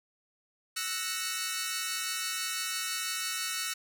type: chord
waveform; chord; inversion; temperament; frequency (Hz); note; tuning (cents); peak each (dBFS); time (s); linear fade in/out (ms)
10% pulse; F# dominant seventh; third; equal; 1318.5 / 1480 / 1864.7 / 2217; E6 / F#6 / A#6 / C#7; 0 / 0 / 0 / 0; -29; 0.76-3.74; 10
effects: none